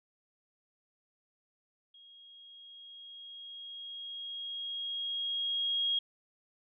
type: tone with level ramp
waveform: sine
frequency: 3275 Hz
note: G#7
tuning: 25 cents flat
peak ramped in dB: -54 to -27 dBFS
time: 1.94-5.99 s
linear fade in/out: 5 ms
effects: none